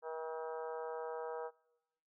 harmonic tone with a mistuned harmonic, 160 Hz, D#3, 49 cents sharp, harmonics 3 / 4 / 5 / 6 / 7 / 8 / 9 / 10, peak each -42 / -48 / -49 / -48 / -59 / -53 / -62 / -58 dBFS, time 0.02-1.51 s, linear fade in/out 50 ms, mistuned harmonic 10, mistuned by -20 cents, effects noise-tail reverb RT60 1.0 s tail -24 dB re dry

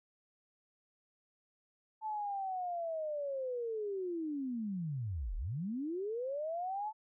sine linear two-way sweep, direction down then up, 880 to 33.32 to 880 Hz, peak -35 dBFS, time 2.01-6.93 s, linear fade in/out 50 ms, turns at 5.36 s, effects none

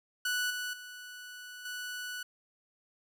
sawtooth tone with level steps, 1480 Hz, F#6, in tune, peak -26 / -31 / -41 / -34 dBFS, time 0.25-2.23 s, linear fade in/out 5 ms, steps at 0.5 / 0.73 / 1.65 s, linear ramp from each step 5 ms, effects none

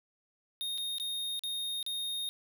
square tone with dropouts, 3700 Hz, A#7, 14 cents flat, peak -34 dBFS, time 0.61-2.29 s, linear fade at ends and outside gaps 0 ms, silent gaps 0.777-0.782 / 0.983-0.999 / 1.393-1.436 / 1.828-1.864 s, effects none

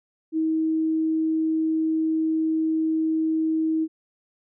sine tone, 318.5 Hz, D#4, 41 cents sharp, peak -20 dBFS, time 0.32-3.88 s, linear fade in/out 50 ms, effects none

